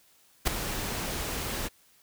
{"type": "noise with ADSR envelope", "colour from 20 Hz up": "pink", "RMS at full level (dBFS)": -22, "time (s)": [0.45, 1.69], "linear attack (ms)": 24, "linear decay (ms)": 6, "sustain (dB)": -11, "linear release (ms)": 25, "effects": ["white hiss -62 dBFS RMS until 2.02 s"]}